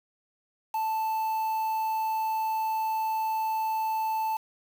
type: tone with quantisation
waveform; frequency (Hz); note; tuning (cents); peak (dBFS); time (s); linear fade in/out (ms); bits
triangle; 880; A5; 0; -24; 0.74-4.37; 5; 7
effects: none